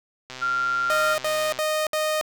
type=click train; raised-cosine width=0.2 ms; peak=-19 dBFS; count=166; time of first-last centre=0.3-1.579 s; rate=129 Hz
type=tone; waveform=sine; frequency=1385 Hz; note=F6; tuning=15 cents flat; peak=-21 dBFS; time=0.41-1.15 s; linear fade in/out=20 ms
type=tone bursts; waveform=sawtooth; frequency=618 Hz; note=D#5; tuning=12 cents flat; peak=-18 dBFS; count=4; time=0.9-2.212 s; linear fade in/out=0 ms; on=280 ms; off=64 ms
effects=none